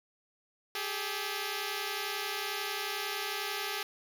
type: tone pair together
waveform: 5% pulse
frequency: 394.6 / 425.7 Hz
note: G4 / G#4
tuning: +11 / +43 cents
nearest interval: minor second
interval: 132 cents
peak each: -25 dBFS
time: 0.75-3.83 s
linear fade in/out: 2 ms
effects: none